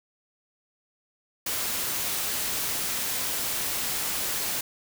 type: noise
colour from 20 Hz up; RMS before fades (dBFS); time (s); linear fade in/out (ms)
white; -29; 1.46-4.61; 5
effects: none